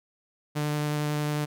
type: tone with vibrato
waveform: sawtooth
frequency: 149.1 Hz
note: D3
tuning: 27 cents sharp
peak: -22 dBFS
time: 0.55-1.46 s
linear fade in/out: 20 ms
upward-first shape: sine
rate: 11 Hz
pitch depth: 9 cents each way
effects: none